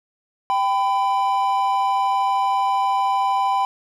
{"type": "tone pair together", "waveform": "triangle", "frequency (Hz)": [784, 1003.2], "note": ["G5", "B5"], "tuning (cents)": [0, 27], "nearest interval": "major third", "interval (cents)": 427, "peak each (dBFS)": -18, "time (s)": [0.5, 3.65], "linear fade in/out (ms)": 0, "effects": []}